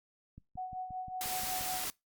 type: click train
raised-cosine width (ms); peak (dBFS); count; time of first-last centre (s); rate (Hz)
5; -37; 8; 0.38-1.61; 5.69
type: tone with tremolo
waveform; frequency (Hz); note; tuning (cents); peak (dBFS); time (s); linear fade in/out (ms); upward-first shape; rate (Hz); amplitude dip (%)
sine; 742; F#5; +5; -35; 0.57-1.85; 10; sine; 5.4; 60
type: noise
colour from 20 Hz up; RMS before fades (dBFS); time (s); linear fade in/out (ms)
white; -37; 1.21-1.9; 0
effects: noise-tail reverb RT60 0.2 s tail -24 dB re dry + Opus 48 kbps